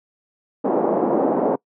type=band-pass noise; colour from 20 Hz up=pink; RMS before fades=-19 dBFS; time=0.64-1.56 s; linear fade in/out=10 ms; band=230 to 800 Hz; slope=24 dB/octave; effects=noise-tail reverb RT60 0.1 s tail -24 dB re dry + high-pass 150 Hz 12 dB/octave